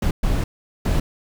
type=noise bursts at uneven times; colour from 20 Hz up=brown; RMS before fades=-19 dBFS; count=3; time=0.02-0.11 / 0.23-0.44 / 0.85-1 s; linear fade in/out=5 ms; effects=none